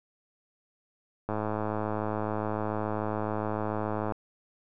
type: click train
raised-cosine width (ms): 1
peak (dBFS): -17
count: 304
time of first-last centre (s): 1.29-4.122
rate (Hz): 107
effects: none